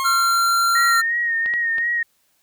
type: tone with exponential decay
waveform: 40% pulse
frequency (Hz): 1076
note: C6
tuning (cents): +48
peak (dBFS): -19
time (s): 0-0.79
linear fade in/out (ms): 0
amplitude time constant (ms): 170
type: tone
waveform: square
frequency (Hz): 1373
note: F6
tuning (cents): -30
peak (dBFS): -16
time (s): 0.04-1.02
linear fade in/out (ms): 20
type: tone with vibrato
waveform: sine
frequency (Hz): 1864.7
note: A#6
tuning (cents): 0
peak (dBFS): -18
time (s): 0.75-2.03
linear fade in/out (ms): 5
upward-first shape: sine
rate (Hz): 2.8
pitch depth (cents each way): 38
type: clicks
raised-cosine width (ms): 0.3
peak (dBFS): -18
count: 3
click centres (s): 1.46 / 1.538 / 1.783
effects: white hiss -64 dBFS RMS until 2.42 s